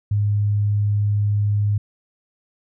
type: tone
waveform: sine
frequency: 103.3 Hz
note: G#2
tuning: 9 cents flat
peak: -16 dBFS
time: 0.11-1.78 s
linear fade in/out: 5 ms
effects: none